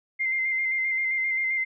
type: tone with vibrato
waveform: sine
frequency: 2090 Hz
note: C7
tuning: 2 cents flat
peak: -23 dBFS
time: 0.19-1.65 s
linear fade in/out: 20 ms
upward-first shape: square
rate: 7.6 Hz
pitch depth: 19 cents each way
effects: none